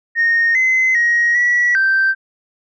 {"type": "tone with pitch steps", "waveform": "sine", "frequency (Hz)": [1850, 2050, 1887, 1939, 1562], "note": ["A#6", "C7", "A#6", "B6", "G6"], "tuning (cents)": [-14, -36, 21, -32, -7], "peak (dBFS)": -10, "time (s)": [0.15, 2.15], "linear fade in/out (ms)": 50, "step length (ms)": 400, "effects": ["tanh soft clip ceiling -8 dBFS"]}